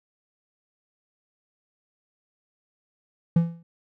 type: tone with exponential decay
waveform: triangle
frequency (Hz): 168.1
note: E3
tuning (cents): +34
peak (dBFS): -11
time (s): 3.36-3.63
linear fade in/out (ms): 5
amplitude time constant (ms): 58
effects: none